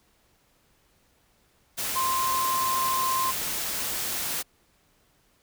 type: tone in noise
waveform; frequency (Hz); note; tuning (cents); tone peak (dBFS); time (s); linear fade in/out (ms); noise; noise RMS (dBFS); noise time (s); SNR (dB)
sine; 1046.5; C6; 0; -24; 1.95-3.32; 20; white; -30; 1.77-4.43; +3
effects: pink hiss -65 dBFS RMS until 5.42 s